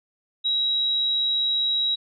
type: tone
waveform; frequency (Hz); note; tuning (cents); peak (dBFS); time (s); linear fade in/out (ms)
sine; 3855; B7; -43; -20; 0.44-1.96; 20
effects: none